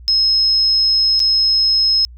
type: tone with dropouts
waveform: sine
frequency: 5160 Hz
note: E8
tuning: 38 cents flat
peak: -11 dBFS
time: 0.08-2.05 s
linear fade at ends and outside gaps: 0 ms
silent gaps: 1.194-1.201 s
effects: added 60 Hz sine -35 dBFS peak until 2.17 s